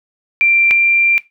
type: tone pair in turn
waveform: sine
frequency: 2362 / 2370 Hz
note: D7 / D7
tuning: +9 / +15 cents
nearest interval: unison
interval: 6 cents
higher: second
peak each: -8 dBFS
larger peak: neither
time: 0.41-0.71 / 0.71-1.18 s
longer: second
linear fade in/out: 0 ms
effects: noise-tail reverb RT60 0.2 s tail -19 dB re dry